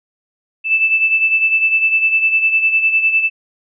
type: beating tone pair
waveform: sine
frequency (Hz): 2637 / 2646.9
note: E7 / E7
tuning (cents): 0 / +6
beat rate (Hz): 9.9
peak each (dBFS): -12 / -19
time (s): 0.64-3.3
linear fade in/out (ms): 50
effects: none